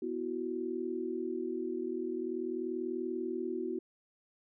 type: chord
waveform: sine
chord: B suspended fourth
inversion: none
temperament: equal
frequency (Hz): 246.9 / 329.6 / 370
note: B3 / E4 / F#4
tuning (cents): 0 / 0 / 0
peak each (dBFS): -40 / -38 / -36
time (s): 0.02-3.79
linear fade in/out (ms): 5
effects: none